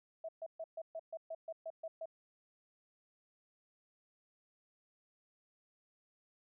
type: tone bursts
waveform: sine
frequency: 650 Hz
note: E5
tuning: 24 cents flat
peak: -40 dBFS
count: 11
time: 0.24-2.057 s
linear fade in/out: 5 ms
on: 47 ms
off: 130 ms
effects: none